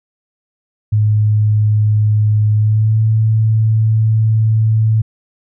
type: tone with pitch glide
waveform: sine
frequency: 106.4 to 110.15 Hz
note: G#2 to A2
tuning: +42 to +2 cents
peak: -9 dBFS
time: 0.92-5.02 s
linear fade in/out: 10 ms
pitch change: +60 cents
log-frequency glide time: 2.55-3 s
effects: none